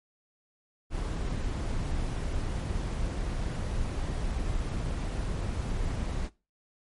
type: noise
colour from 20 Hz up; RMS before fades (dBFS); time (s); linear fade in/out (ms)
brown; -31; 0.9-6.3; 50
effects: noise-tail reverb RT60 0.3 s tail -21 dB re dry + MP3 48 kbps